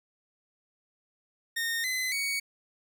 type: tone with pitch steps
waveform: sawtooth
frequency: 1840 / 2030 / 2239 Hz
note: A#6 / B6 / C#7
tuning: -23 / +47 / +17 cents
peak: -25 dBFS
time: 1.56-2.4 s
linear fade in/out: 10 ms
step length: 280 ms
effects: none